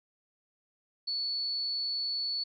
sine tone, 4435 Hz, C#8, in tune, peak -30 dBFS, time 1.07-2.44 s, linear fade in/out 10 ms, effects none

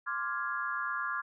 sine chord, D half-diminished seventh, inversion third, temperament equal, 1046.5 / 1174.7 / 1396.9 / 1661.2 Hz, C6 / D6 / F6 / Ab6, 0 / 0 / 0 / 0 cents, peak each -39 / -37 / -36 / -37 dBFS, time 0.06-1.22 s, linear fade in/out 20 ms, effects none

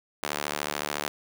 sawtooth tone with high-pass filter, 73.7 Hz, D2, 7 cents sharp, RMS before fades -32 dBFS, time 0.23-1.08 s, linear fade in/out 0 ms, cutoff 550 Hz, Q 0.5, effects none

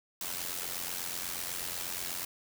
white noise with amplitude modulation, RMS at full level -34 dBFS, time 0.21-2.25 s, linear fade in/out 2 ms, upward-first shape sine, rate 88.2 Hz, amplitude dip 70%, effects none

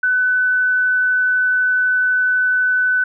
sine tone, 1502 Hz, F#6, 26 cents sharp, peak -13 dBFS, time 0.03-3.04 s, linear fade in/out 5 ms, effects none

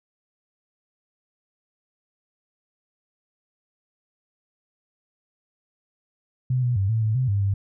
sine tone with pitch steps, 127.4 / 122.7 / 97.4 / 112.2 / 108.9 / 128.9 / 100.5 / 99 Hz, C3 / B2 / G2 / A2 / A2 / C3 / G2 / G2, -46 / -11 / -11 / +34 / -17 / -26 / +44 / +18 cents, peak -19 dBFS, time 6.5-7.54 s, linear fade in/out 5 ms, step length 130 ms, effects none

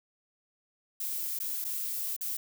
violet noise with dropouts, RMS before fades -34 dBFS, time 1-2.37 s, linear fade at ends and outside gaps 5 ms, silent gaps 1.39-1.4 / 1.643-1.648 / 2.165-2.209 s, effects none

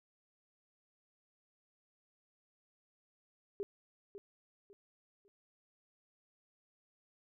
sine tone with echo, 402.9 Hz, G4, 48 cents sharp, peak -35 dBFS, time 3.6-3.63 s, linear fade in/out 0 ms, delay 550 ms, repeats 3, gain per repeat -10 dB, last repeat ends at 5.28 s, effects none

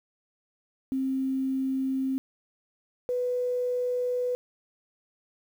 sine tone pair in turn, 265.3 / 495.1 Hz, C4 / B4, +24 / +4 cents, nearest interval major seventh, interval 1080 cents, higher second, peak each -25 dBFS, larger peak neither, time 0.92-2.18 / 3.09-4.35 s, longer neither, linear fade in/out 0 ms, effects 9-bit

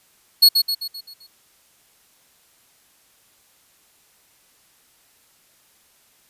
45% pulse tone with echo, 4346 Hz, C#8, 35 cents flat, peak -7 dBFS, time 0.42-0.49 s, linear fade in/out 10 ms, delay 130 ms, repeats 6, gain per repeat -6 dB, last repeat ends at 1.27 s, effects white hiss -58 dBFS RMS until 6.29 s + resampled to 32000 Hz

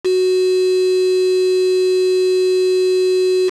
sine tone with quantisation, 370 Hz, F#4, in tune, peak -12 dBFS, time 0.04-3.5 s, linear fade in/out 20 ms, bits 4, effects low-pass 7000 Hz 12 dB/octave

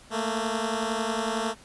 10% pulse beating tone pair, 220 / 231 Hz, A3 / A#3, 0 / -16 cents, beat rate 11 Hz, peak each -20 / -22 dBFS, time 0.1-1.55 s, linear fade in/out 50 ms, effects pink hiss -52 dBFS RMS until 1.64 s + resampled to 24000 Hz

